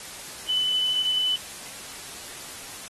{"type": "tone in noise", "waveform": "sine", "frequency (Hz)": 3004, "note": "F#7", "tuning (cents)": 26, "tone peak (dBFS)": -21, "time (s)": [0.49, 1.36], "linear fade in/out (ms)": 2, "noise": "white", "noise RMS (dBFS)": -39, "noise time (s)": [0, 2.88], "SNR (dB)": 15, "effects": ["low-pass 12000 Hz 12 dB/octave", "AAC 32 kbps"]}